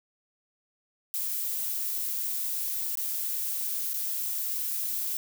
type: noise with dropouts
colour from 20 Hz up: violet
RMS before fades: -31 dBFS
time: 1.14-5.17 s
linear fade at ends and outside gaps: 0 ms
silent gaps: 2.954-2.973 / 3.933-3.941 s
effects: none